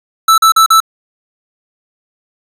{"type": "tone bursts", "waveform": "square", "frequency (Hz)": 1318.5, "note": "E6", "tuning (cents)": 0, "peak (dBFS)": -5, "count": 4, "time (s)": [0.28, 0.803], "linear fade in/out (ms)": 5, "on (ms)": 100, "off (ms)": 41, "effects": ["resampled to 32000 Hz"]}